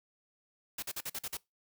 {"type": "noise bursts", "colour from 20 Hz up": "white", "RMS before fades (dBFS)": -38, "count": 7, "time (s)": [0.78, 1.371], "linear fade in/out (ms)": 5, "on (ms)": 45, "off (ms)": 46, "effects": ["noise-tail reverb RT60 0.2 s tail -23 dB re dry"]}